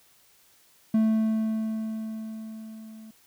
triangle tone with level ramp, 220 Hz, A3, in tune, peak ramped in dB -16 to -41 dBFS, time 0.94-3.11 s, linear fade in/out 5 ms, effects white hiss -60 dBFS RMS until 3.26 s

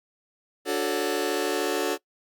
sawtooth chord, D major seventh, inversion none, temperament just, 293.7 / 367.1 / 440.5 / 550.6 Hz, D4 / F#4 / A4 / C#5, 0 / -14 / +2 / -12 cents, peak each -27 / -24 / -24 / -28 dBFS, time 0.65-1.98 s, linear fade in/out 50 ms, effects noise-tail reverb RT60 0.1 s tail -22 dB re dry + Opus 48 kbps

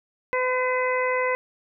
harmonic tone, 507 Hz, B4, 45 cents sharp, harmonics 1 / 2 / 3 / 4 / 5, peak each -24 / -27 / -34 / -27 / -36 dBFS, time 0.33-1.35 s, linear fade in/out 0 ms, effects none

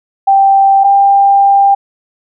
sine tone pair in turn, 784 / 794.5 Hz, G5 / G5, 0 / +23 cents, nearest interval unison, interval 23 cents, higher second, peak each -4 dBFS, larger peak neither, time 0.27-0.84 / 0.84-1.75 s, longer second, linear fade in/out 10 ms, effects none

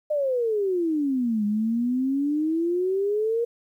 sine exponential two-way sweep, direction down then up, 613 to 204.7 to 475.1 Hz, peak -21 dBFS, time 0.1-3.45 s, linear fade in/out 10 ms, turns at 1.45 s, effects 10-bit

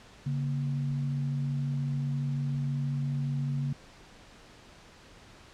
sine tone pair together, 141 / 235.4 Hz, C#3 / A#3, +30 / +17 cents, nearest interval major sixth, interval 887 cents, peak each -28 / -38 dBFS, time 0.26-3.73 s, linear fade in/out 5 ms, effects pink hiss -53 dBFS RMS until 5.53 s + low-pass 6000 Hz 12 dB/octave

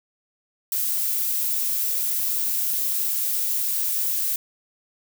violet noise, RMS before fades -24 dBFS, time 0.72-4.36 s, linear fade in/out 2 ms, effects none

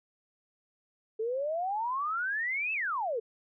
sine exponential two-way sweep, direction up then down, 428.9 to 2669 to 428.9 Hz, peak -29 dBFS, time 1.19-3.2 s, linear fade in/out 10 ms, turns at 2.73 s, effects none

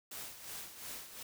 white noise with tremolo, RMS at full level -44 dBFS, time 0.11-1.23 s, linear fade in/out 5 ms, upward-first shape sine, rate 2.8 Hz, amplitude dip 65%, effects none

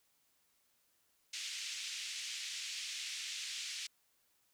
pink band-pass noise, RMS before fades -43 dBFS, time 1.33-3.87 s, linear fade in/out 5 ms, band 2400 to 7300 Hz, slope 24 dB/octave, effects white hiss -75 dBFS RMS until 4.53 s

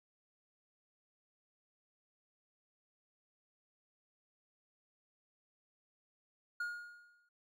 triangle tone with exponential decay, 1430 Hz, F6, 41 cents sharp, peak -32 dBFS, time 6.6-7.29 s, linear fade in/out 5 ms, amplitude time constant 150 ms, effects MP3 96 kbps

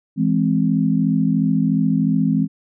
sine chord, E augmented, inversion none, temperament equal, 164.81 / 207.7 / 261.6 Hz, E3 / G#3 / B#3, 0 / 0 / 0 cents, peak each -19 dBFS, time 0.16-2.48 s, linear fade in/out 50 ms, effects none

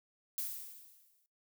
violet noise with exponential decay, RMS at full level -36 dBFS, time 0.38-1.26 s, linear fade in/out 0 ms, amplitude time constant 190 ms, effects noise-tail reverb RT60 0.3 s tail -22 dB re dry

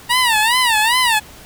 15% pulse tone with vibrato, 932.3 Hz, A#5, in tune, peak -6 dBFS, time 0.09-1.2 s, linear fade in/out 20 ms, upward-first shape sine, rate 2.5 Hz, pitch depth 160 cents each way, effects pink hiss -40 dBFS RMS until 1.45 s

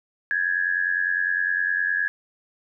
sine tone with amplitude modulation, 1675 Hz, G#6, 14 cents sharp, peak -17 dBFS, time 0.31-2.08 s, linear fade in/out 0 ms, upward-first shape sine, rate 89.8 Hz, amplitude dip 80%, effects none

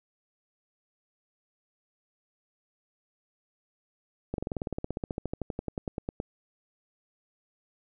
slowing click train, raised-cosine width 2 ms, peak -18 dBFS, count 27, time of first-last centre 4.34-6.201 s, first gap 42 ms, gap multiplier 1.04, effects none

